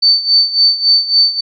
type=tone with tremolo; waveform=sine; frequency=4545 Hz; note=C#8; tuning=42 cents sharp; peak=-5 dBFS; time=0.02-1.41 s; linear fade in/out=10 ms; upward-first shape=sine; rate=3.6 Hz; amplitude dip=80%; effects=none